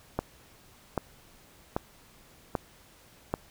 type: click train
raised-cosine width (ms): 1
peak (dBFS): -13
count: 5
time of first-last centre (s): 0.19-3.34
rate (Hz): 1.27
effects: pink hiss -57 dBFS RMS until 3.5 s